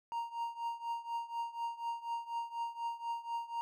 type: tone with tremolo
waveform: triangle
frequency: 932.3 Hz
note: A#5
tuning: in tune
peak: -31 dBFS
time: 0.12-3.61 s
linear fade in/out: 0 ms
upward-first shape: triangle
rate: 4.1 Hz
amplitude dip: 90%
effects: none